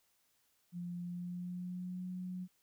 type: tone with pitch glide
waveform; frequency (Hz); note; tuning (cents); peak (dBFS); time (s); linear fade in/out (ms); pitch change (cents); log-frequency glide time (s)
sine; 175.2 to 182.43; F3 to F#3; +6 to -24; -39; 0.72-2.48; 50; +70; 1.01-2.06
effects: white hiss -75 dBFS RMS until 2.62 s